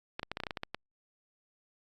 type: clicks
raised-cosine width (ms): 0.3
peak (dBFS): -19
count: 11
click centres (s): 0.195 / 0.231 / 0.316 / 0.371 / 0.402 / 0.436 / 0.468 / 0.508 / 0.572 / 0.634 / 0.746
effects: Opus 48 kbps